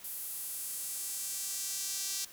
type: tone with high-pass filter sweep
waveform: sawtooth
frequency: 390 Hz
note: G4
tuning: 9 cents flat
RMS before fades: -38 dBFS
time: 0.04-2.25 s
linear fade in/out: 5 ms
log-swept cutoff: 12000 to 5600 Hz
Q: 1.3
effects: white hiss -53 dBFS RMS until 2.32 s